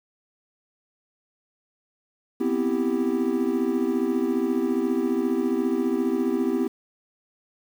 triangle chord, C major seventh, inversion third, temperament equal, 246.9 / 261.6 / 329.6 / 392 Hz, B3 / C4 / E4 / G4, 0 / 0 / 0 / 0 cents, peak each -25 dBFS, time 2.4-6.68 s, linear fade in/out 10 ms, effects 8-bit

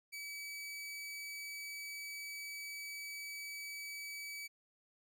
sawtooth tone, 2288 Hz, D7, 46 cents flat, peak -40 dBFS, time 0.12-4.48 s, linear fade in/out 20 ms, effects none

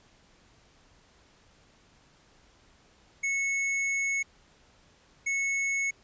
square tone bursts at uneven times, 2200 Hz, C#7, 14 cents flat, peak -27 dBFS, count 2, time 3.23-4.23 / 5.26-5.91 s, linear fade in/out 10 ms, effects pink hiss -61 dBFS RMS until 6.03 s + resampled to 16000 Hz

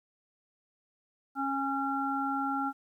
harmonic tone, 274 Hz, C#4, 20 cents flat, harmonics 1 / 3 / 5, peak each -33 / -33 / -33 dBFS, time 1.35-2.73 s, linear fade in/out 50 ms, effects 11-bit

